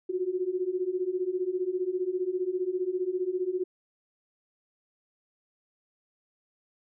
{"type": "beating tone pair", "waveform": "sine", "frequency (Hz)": [357.1, 372.1], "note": ["F4", "F#4"], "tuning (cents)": [39, 10], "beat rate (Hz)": 15, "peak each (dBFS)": [-31, -29], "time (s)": [0.09, 3.64], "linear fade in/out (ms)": 10, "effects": []}